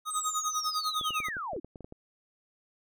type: tone with tremolo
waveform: square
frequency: 1251 Hz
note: D#6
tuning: 9 cents sharp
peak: -28 dBFS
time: 0.05-1.3 s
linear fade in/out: 50 ms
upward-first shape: sine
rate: 10 Hz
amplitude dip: 95%
type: linear sweep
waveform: sine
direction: down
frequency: 8372 to 258.3 Hz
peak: -33 dBFS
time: 0.1-1.6 s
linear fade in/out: 10 ms
type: clicks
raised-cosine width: 2 ms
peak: -31 dBFS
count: 12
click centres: 1.012 / 1.106 / 1.203 / 1.285 / 1.368 / 1.533 / 1.564 / 1.646 / 1.758 / 1.807 / 1.845 / 1.924 s
effects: none

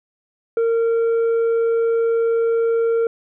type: tone with tanh clipping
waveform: sine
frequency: 459.3 Hz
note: A#4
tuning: 26 cents flat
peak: -16 dBFS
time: 0.57-3.07 s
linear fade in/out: 2 ms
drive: 4 dB
effects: none

